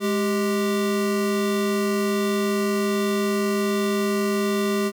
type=tone pair together; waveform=square; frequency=208.4 / 393.5 Hz; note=G#3 / G4; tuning=+6 / +7 cents; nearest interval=major seventh; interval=1101 cents; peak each=-24 dBFS; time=0-4.92 s; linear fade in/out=50 ms; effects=none